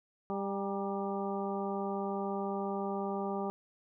harmonic tone with a mistuned harmonic, 198.1 Hz, G3, 18 cents sharp, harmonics 1 / 2 / 3 / 4 / 5 / 6, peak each -37 / -37 / -42 / -39 / -45 / -44 dBFS, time 0.3-3.5 s, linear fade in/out 0 ms, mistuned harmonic 5, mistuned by -66 cents, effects none

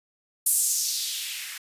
violet noise with band-pass filter sweep, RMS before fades -27 dBFS, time 0.46-1.58 s, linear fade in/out 5 ms, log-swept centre 10000 to 1700 Hz, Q 2.2, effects resampled to 32000 Hz

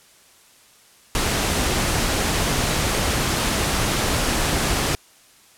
pink noise, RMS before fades -21 dBFS, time 1.15-4.95 s, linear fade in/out 0 ms, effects white hiss -52 dBFS RMS until 5.57 s + low-pass 11000 Hz 12 dB/octave

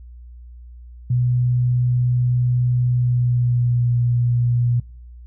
sine tone with pitch glide, 123.47 to 120.79 Hz, B2 to B2, 0 to -38 cents, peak -15 dBFS, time 1.1-4.8 s, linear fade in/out 5 ms, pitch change -38 cents, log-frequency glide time 2.9-3.92 s, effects noise-tail reverb RT60 0.5 s tail -23 dB re dry + added 60 Hz sine -37 dBFS peak until 5.26 s

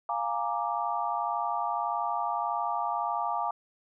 sine chord, Bb dominant seventh, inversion second, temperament equal, 698.5 / 830.6 / 932.3 / 1174.7 Hz, F5 / Ab5 / Bb5 / D6, 0 / 0 / 0 / 0 cents, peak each -33 dBFS, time 0.09-3.51 s, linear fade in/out 2 ms, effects none

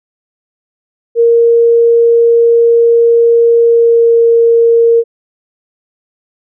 sine tone with pitch glide, 466.2 to 463.5 Hz, A#4 to A#4, 0 to -10 cents, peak -4 dBFS, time 1.15-5.04 s, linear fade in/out 50 ms, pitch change -10 cents, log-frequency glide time 3.6-4.18 s, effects none

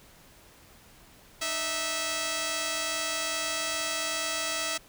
5% pulse tone pair together, 305.6 / 653.6 Hz, D#4 / E5, -31 / -15 cents, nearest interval octave + minor second, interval 1316 cents, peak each -27 / -18 dBFS, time 1.41-4.78 s, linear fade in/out 10 ms, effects pink hiss -55 dBFS RMS until 4.88 s

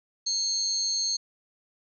sine tone cluster, 4248 / 4442 / 6400 Hz, C8 / C#8 / G8, +25 / +3 / +35 cents, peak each -28 / -32 / -29 dBFS, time 0.26-1.17 s, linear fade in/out 10 ms, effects none

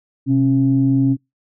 sine tone pair together, 128.6 / 272.5 Hz, C3 / C#4, -30 / -29 cents, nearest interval octave + minor second, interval 1301 cents, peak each -16 / -13 dBFS, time 0.26-1.17 s, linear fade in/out 50 ms, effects noise-tail reverb RT60 0.2 s tail -25 dB re dry + tanh soft clip ceiling -5 dBFS

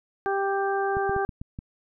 harmonic tone, 393.4 Hz, G4, 6 cents sharp, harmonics 1 / 2 / 3 / 4, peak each -26 / -27 / -34 / -32 dBFS, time 0.26-1.25 s, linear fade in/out 0 ms
clicks, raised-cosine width 5 ms, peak -22 dBFS, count 6, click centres 0.969 / 1.095 / 1.164 / 1.292 / 1.415 / 1.589 s
effects none

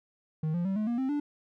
triangle tone with pitch steps, 156.5 / 173.65 / 192.67 / 213.8 / 237.2 / 263.2 / 292 Hz, D#3 / F3 / G3 / A3 / A#3 / C4 / D4, +10 / -10 / -30 / -49 / +30 / +10 / -10 cents, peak -25 dBFS, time 0.43-1.2 s, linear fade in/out 5 ms, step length 110 ms, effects none

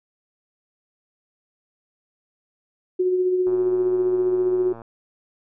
sine tone with tremolo, 366.3 Hz, F#4, 17 cents flat, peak -16 dBFS, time 2.99-4.73 s, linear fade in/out 10 ms, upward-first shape sine, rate 15 Hz, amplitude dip 35%
click train, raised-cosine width 1 ms, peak -26 dBFS, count 156, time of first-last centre 3.47-4.818 s, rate 115 Hz
effects none

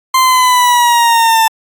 40% pulse exponential sweep, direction down, 1046.5 to 888 Hz, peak -6 dBFS, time 0.14-1.48 s, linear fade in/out 5 ms, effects AAC 64 kbps

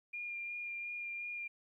sine tone with vibrato, 2408 Hz, D7, 43 cents sharp, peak -39 dBFS, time 0.13-1.48 s, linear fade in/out 10 ms, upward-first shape sine, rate 2.8 Hz, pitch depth 13 cents each way, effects 13-bit

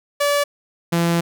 sawtooth tone pair in turn, 576 / 169.62 Hz, D5 / E3, -34 / +50 cents, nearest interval octave + major sixth, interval 2116 cents, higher first, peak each -12 / -12 dBFS, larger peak neither, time 0.2-0.44 / 0.92-1.21 s, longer second, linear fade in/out 10 ms, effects none

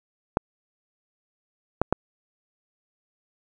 clicks, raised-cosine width 1 ms, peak -5 dBFS, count 3, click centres 0.371 / 1.816 / 1.926 s, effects none

